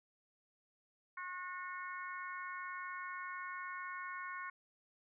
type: harmonic tone with a mistuned harmonic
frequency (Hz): 364.2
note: F#4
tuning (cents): -27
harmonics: 3 / 4 / 5 / 6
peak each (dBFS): -45 / -47 / -49 / -51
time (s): 1.17-4.5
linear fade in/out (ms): 5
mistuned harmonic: 3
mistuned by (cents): -17
effects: none